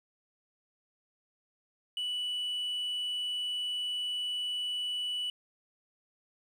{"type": "tone", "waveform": "sine", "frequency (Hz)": 2960, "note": "F#7", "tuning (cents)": 0, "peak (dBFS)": -29, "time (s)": [1.97, 5.3], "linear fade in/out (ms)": 2, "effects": ["tanh soft clip ceiling -30 dBFS", "10-bit"]}